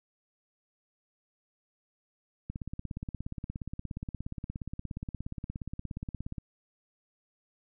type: click train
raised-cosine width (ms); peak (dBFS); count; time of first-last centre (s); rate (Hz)
5; -24; 67; 2.5-6.382; 17
effects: none